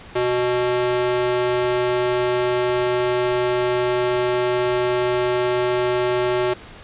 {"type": "tone with high-pass filter", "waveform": "square", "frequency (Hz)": 123.47, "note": "B2", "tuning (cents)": 0, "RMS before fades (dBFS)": -20, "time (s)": [0.15, 6.54], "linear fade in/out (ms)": 10, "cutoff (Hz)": 400, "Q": 1.8, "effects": ["pink hiss -41 dBFS RMS until 6.83 s", "resampled to 8000 Hz"]}